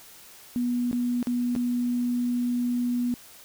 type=tone with dropouts; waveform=sine; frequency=243.6 Hz; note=B3; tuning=24 cents flat; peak=-23 dBFS; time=0.56-3.14 s; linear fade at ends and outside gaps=0 ms; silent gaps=0.913-0.929 / 1.228-1.271 / 1.552-1.562 s; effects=white hiss -49 dBFS RMS until 3.44 s